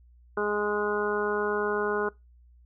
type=harmonic tone; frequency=207.8 Hz; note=G#3; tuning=1 cent sharp; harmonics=1 / 2 / 3 / 4 / 5 / 6 / 7; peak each=-37 / -27 / -38 / -37 / -35 / -36 / -33 dBFS; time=0.37-2.09 s; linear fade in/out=5 ms; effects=noise-tail reverb RT60 0.2 s tail -22 dB re dry + added 60 Hz sine -53 dBFS peak until 2.65 s